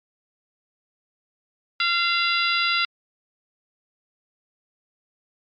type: harmonic tone with a mistuned harmonic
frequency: 690 Hz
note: F5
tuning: 21 cents flat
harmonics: 2 / 3 / 4 / 5 / 6 / 7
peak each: -24 / -26 / -25 / -29 / -28 / -29 dBFS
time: 1.8-2.85 s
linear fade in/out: 2 ms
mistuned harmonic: 6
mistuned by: -76 cents
effects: MP3 48 kbps